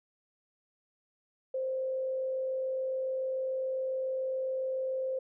sine tone with frequency modulation, 523.3 Hz, C5, in tune, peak -30 dBFS, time 1.54-5.19 s, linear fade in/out 5 ms, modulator 47.1 Hz, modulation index 0.21, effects none

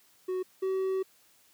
triangle tone pair in turn, 370 / 380.2 Hz, F#4 / F#4, 0 / +47 cents, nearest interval unison, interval 47 cents, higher second, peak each -27 / -25 dBFS, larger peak second, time 0.28-0.43 / 0.62-1.03 s, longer second, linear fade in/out 10 ms, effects white hiss -63 dBFS RMS until 1.53 s + high-pass 80 Hz 12 dB/octave

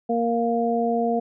harmonic tone, 233.2 Hz, A#3, 1 cent sharp, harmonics 1 / 2 / 3, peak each -24 / -24 / -24 dBFS, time 0.09-1.2 s, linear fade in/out 10 ms, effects none

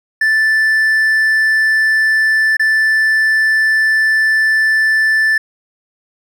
triangle tone with dropouts, 1760 Hz, A6, in tune, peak -8 dBFS, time 0.21-5.38 s, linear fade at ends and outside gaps 5 ms, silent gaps 2.569-2.595 s, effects none

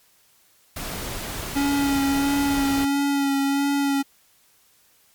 pink noise, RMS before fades -31 dBFS, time 0.76-2.85 s, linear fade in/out 5 ms
square tone with vibrato, 279.1 Hz, C#4, 12 cents sharp, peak -20 dBFS, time 1.55-4.03 s, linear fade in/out 20 ms, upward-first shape sine, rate 1.5 Hz, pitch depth 20 cents each way
effects white hiss -59 dBFS RMS until 5.14 s + MP3 96 kbps

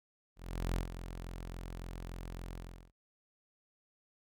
sawtooth tone with ADSR envelope, 43.54 Hz, F1, 5 cents flat, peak -27 dBFS, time 0.36-2.92 s, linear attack 400 ms, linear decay 110 ms, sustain -11 dB, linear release 380 ms, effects none

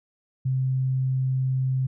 sine tone, 130.81 Hz, C3, in tune, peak -21 dBFS, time 0.45-1.87 s, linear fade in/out 10 ms, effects none

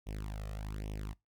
sawtooth tone with flanger, 51.91 Hz, G#1, in tune, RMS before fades -40 dBFS, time 0.06-1.14 s, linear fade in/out 20 ms, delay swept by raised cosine 0.33 to 1.63 ms, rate 1.2 Hz, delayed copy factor +1, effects noise-tail reverb RT60 0.2 s tail -23 dB re dry

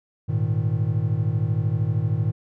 triangle chord, Ab suspended second, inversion none, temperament just, 103.83 / 116.8 / 155.74 Hz, Ab2 / Bb2 / Eb3, 0 / +4 / +2 cents, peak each -22 / -22 / -24 dBFS, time 0.28-2.32 s, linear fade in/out 20 ms, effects none

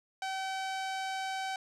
sawtooth tone with low-pass filter, 766 Hz, G5, 40 cents flat, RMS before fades -36 dBFS, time 0.22-1.56 s, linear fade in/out 2 ms, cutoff 6600 Hz, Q 0.8, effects none

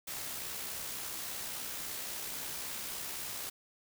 white noise with amplitude modulation, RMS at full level -39 dBFS, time 0.07-3.5 s, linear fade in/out 10 ms, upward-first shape sine, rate 63.6 Hz, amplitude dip 30%, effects none

